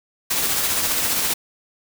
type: noise with tremolo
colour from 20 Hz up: white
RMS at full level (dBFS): -20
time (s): 0.3-1.34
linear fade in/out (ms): 10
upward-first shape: sine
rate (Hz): 15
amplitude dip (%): 30
effects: none